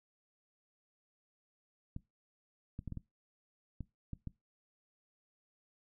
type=clicks; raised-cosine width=5 ms; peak=-29 dBFS; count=8; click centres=1.964 / 2.791 / 2.877 / 2.923 / 2.973 / 3.807 / 4.133 / 4.273 s; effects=noise-tail reverb RT60 0.2 s tail -20 dB re dry